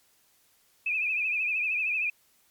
sine tone with vibrato, 2509 Hz, D#7, 14 cents sharp, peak -25 dBFS, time 0.86-2.1 s, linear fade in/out 5 ms, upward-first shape triangle, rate 13 Hz, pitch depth 100 cents each way, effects white hiss -65 dBFS RMS until 2.5 s + MP3 96 kbps

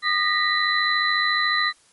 sine tone cluster, 1217 / 1870 / 1964 / 4002 Hz, D#6 / A#6 / B6 / B7, -39 / +5 / -10 / +22 cents, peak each -24 dBFS, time 0.02-1.73 s, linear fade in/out 50 ms, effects white hiss -57 dBFS RMS until 1.92 s + MP3 48 kbps

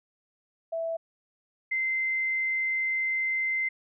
sine tone pair in turn, 659 / 2075 Hz, E5 / C7, -1 / -15 cents, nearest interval octave + minor sixth, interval 1986 cents, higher second, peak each -28 / -25 dBFS, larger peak second, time 0.72-0.97 / 1.71-3.69 s, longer second, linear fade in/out 10 ms, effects none

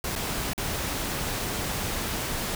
pink noise with dropouts, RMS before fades -30 dBFS, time 0.04-2.55 s, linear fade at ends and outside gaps 2 ms, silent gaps 0.154-0.16 / 0.534-0.578 s, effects none

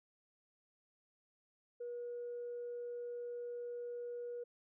sine tone, 481.3 Hz, B4, 45 cents flat, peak -40 dBFS, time 1.8-4.44 s, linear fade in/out 10 ms, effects tanh soft clip ceiling -37 dBFS

